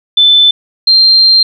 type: tone pair in turn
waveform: sine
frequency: 3520 / 4171 Hz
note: A7 / C8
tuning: 0 / -6 cents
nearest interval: minor third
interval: 294 cents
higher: second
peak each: -3 dBFS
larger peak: neither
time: 0.17-0.51 / 0.87-1.43 s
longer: second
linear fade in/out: 5 ms
effects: none